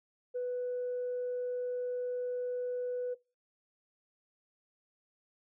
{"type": "tone", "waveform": "sine", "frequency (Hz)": 495.1, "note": "B4", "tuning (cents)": 4, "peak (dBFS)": -31, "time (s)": [0.34, 3.15], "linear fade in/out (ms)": 20, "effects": ["noise-tail reverb RT60 0.3 s tail -22 dB re dry", "tanh soft clip ceiling -29 dBFS"]}